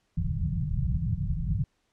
white low-pass noise, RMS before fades -28 dBFS, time 0.17-1.64 s, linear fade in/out 5 ms, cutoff 180 Hz, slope 96 dB/octave, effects pink hiss -73 dBFS RMS until 1.92 s + low-pass 8000 Hz 12 dB/octave

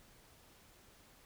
silence, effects pink hiss -63 dBFS RMS until 1.25 s

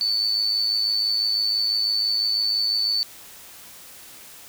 sine tone with amplitude modulation, 4496 Hz, C#8, 24 cents sharp, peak -17 dBFS, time 0.01-3.03 s, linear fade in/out 0 ms, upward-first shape sine, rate 106 Hz, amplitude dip 55%, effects white hiss -44 dBFS RMS until 4.48 s

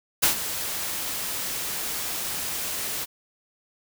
white noise with ADSR envelope, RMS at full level -18 dBFS, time 0.22-3.06 s, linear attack 17 ms, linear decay 110 ms, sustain -12 dB, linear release 28 ms, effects none

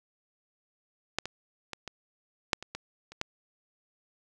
clicks, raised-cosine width 0.2 ms, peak -10 / -18 / -19 / -21 / -6 / -23 / -19 / -29 / -13 dBFS, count 9, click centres 1.186 / 1.256 / 1.733 / 1.877 / 2.532 / 2.626 / 2.75 / 3.12 / 3.214 s, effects none

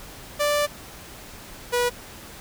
sawtooth tone pair in turn, 587.3 / 486.5 Hz, D5 / B4, 0 / -26 cents, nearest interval minor third, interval 326 cents, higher first, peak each -16 dBFS, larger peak neither, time 0.39-0.67 / 1.72-1.9 s, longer first, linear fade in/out 20 ms, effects pink hiss -42 dBFS RMS until 2.4 s

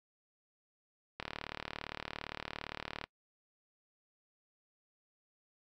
click train, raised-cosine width 0.3 ms, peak -22 dBFS, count 70, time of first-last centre 1.2-3.04 s, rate 37.5 Hz, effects noise-tail reverb RT60 0.1 s tail -25 dB re dry

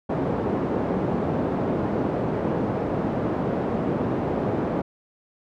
pink band-pass noise, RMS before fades -25 dBFS, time 0.09-4.82 s, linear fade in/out 10 ms, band 160 to 640 Hz, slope 12 dB/octave, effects none

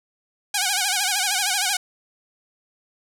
5% pulse tone with vibrato, 777 Hz, G5, 16 cents flat, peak -8 dBFS, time 0.54-1.77 s, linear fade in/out 5 ms, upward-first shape sine, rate 13 Hz, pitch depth 120 cents each way, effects none

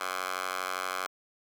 10% pulse tone with high-pass filter, 92.5 Hz, F#2, in tune, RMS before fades -34 dBFS, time 0-1.07 s, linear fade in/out 10 ms, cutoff 1000 Hz, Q 2.7, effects none

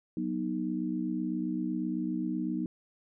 sine chord, B major, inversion second, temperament equal with one note detuned, 185 / 243.3 / 311.1 Hz, F#3 / B3 / D#4, 0 / -26 / 0 cents, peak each -35 / -34 / -33 dBFS, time 0.17-2.66 s, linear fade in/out 2 ms, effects none

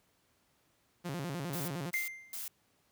sawtooth tone with vibrato, 155.56 Hz, D#3, in tune, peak -32 dBFS, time 1.04-1.91 s, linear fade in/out 20 ms, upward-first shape square, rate 9.8 Hz, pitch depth 210 cents each way
blue noise bursts, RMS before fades -41 dBFS, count 3, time 1.53-2.48 s, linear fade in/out 2 ms, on 150 ms, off 250 ms
triangle tone with exponential decay, 2093 Hz, C7, in tune, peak -27 dBFS, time 1.94-2.45 s, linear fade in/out 0 ms, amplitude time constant 110 ms
effects pink hiss -72 dBFS RMS until 2.91 s + high-pass 80 Hz 12 dB/octave

